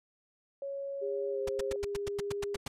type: tone with pitch glide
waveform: sine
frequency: 554.4 to 531.2 Hz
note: C#5 to C5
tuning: 0 to +26 cents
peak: -35 dBFS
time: 0.62-1.76 s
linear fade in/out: 2 ms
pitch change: -74 cents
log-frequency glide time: 1.31-1.39 s
type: tone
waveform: sine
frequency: 404.9 Hz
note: G#4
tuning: 44 cents flat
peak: -33 dBFS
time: 1.01-2.57 s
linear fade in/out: 20 ms
type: noise bursts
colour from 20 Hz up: pink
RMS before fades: -37 dBFS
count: 11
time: 1.47-2.68 s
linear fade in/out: 5 ms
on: 20 ms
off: 99 ms
effects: low-pass 9000 Hz 12 dB/octave